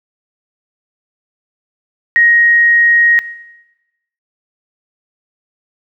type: tone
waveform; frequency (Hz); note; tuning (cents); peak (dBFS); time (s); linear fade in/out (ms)
sine; 1879; A#6; +13; -6; 2.16-3.19; 0
effects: noise-tail reverb RT60 1.0 s tail -18 dB re dry